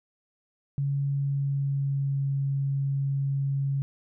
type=tone with pitch glide; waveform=sine; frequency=140 to 138.15 Hz; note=C#3 to C#3; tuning=+18 to -6 cents; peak=-24 dBFS; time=0.78-3.82 s; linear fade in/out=0 ms; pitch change=-24 cents; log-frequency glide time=1.05-2.27 s; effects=none